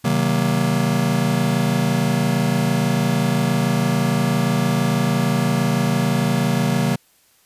square chord, C half-diminished seventh, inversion none, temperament just, 130.81 / 156.98 / 188.37 / 235.5 Hz, C3 / Eb3 / Gb3 / Bb3, 0 / +16 / +31 / +18 cents, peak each -23 dBFS, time 0.04-6.96 s, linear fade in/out 10 ms, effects white hiss -57 dBFS RMS until 7.45 s + resampled to 32000 Hz

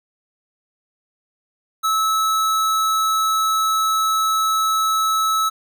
square tone, 1300 Hz, E6, 24 cents flat, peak -17 dBFS, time 1.83-5.5 s, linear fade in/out 20 ms, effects none

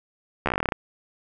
slowing click train, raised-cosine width 0.5 ms, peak -8 dBFS, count 13, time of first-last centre 0.46-0.722 s, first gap 13 ms, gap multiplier 1.09, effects none

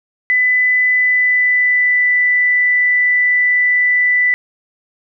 sine tone with pitch glide, 2000 to 1983.9 Hz, B6 to B6, +21 to +7 cents, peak -10 dBFS, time 0.3-4.34 s, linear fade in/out 0 ms, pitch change -14 cents, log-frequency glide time 0.94-2.1 s, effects none

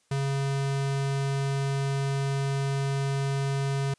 square tone, 137.8 Hz, C#3, 10 cents flat, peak -26 dBFS, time 0.11-3.94 s, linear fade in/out 5 ms, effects white hiss -68 dBFS RMS until 3.98 s + resampled to 22050 Hz

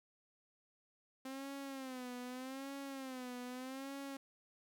sawtooth tone with vibrato, 261.6 Hz, C4, in tune, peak -40 dBFS, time 1.25-4.17 s, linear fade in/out 5 ms, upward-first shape sine, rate 0.82 Hz, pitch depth 100 cents each way, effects none

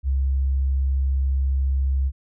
sine tone, 67.2 Hz, C2, 47 cents sharp, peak -18 dBFS, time 0.03-2.12 s, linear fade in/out 50 ms, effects none

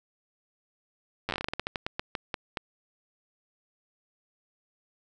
slowing click train, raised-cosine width 0.3 ms, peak -14 dBFS, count 19, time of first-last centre 1.29-2.572 s, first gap 9 ms, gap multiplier 1.21, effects none

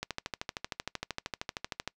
click train, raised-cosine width 0.2 ms, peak -16 dBFS, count 25, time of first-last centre 0.03-1.876 s, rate 13 Hz, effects noise-tail reverb RT60 0.1 s tail -24 dB re dry

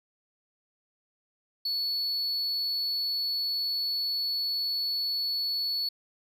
triangle tone, 4419 Hz, C#8, 6 cents flat, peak -26 dBFS, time 1.65-5.89 s, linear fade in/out 5 ms, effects none

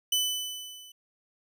sawtooth tone with level ramp, 3000 Hz, F#7, 23 cents sharp, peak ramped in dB -19 to -45 dBFS, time 0.12-0.92 s, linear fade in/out 5 ms, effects none

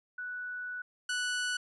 sine / sawtooth tone pair in turn, 1480 / 1480 Hz, F#6 / F#6, 0 / 0 cents, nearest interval unison, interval 0 cents, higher neither, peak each -36 / -27 dBFS, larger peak second, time 0.18-0.82 / 1.09-1.57 s, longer first, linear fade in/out 5 ms, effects resampled to 24000 Hz

